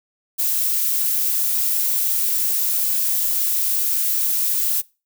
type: noise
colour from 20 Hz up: violet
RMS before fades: -20 dBFS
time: 0.38-4.82 s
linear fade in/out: 20 ms
effects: noise-tail reverb RT60 0.3 s tail -23 dB re dry